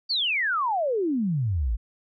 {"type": "exponential sweep", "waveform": "sine", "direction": "down", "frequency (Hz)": [4699, 49], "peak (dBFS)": -22, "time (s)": [0.09, 1.77], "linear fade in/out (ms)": 20, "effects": []}